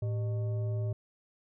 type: tone with frequency modulation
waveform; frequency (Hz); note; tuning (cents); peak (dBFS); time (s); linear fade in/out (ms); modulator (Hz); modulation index
sine; 110; A2; 0; -29; 0.02-0.93; 5; 500; 0.36
effects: none